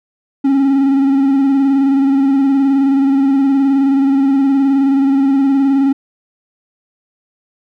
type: tone with vibrato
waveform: triangle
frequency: 273.3 Hz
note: C#4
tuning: 24 cents flat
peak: -7 dBFS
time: 0.44-5.93 s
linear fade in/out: 10 ms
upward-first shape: square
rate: 19 Hz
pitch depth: 31 cents each way
effects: none